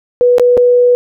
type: tone with dropouts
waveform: sine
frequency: 490.3 Hz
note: B4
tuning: 13 cents flat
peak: -5 dBFS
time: 0.21-0.95 s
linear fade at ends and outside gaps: 0 ms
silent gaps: 0.383-0.397 / 0.57-0.576 s
effects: none